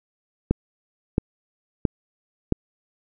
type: click train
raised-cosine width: 3 ms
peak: -5 dBFS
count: 4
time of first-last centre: 0.51-2.523 s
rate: 1.49 Hz
effects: none